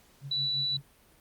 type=tone with tremolo; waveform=sine; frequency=138.59 Hz; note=C#3; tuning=in tune; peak=-36 dBFS; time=0.21-0.83 s; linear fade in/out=50 ms; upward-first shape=sine; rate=5.8 Hz; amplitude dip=90%
type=tone; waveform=sine; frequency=3951 Hz; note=B7; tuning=in tune; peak=-27 dBFS; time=0.31-0.77 s; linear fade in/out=5 ms
effects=pink hiss -61 dBFS RMS until 1.2 s + Opus 48 kbps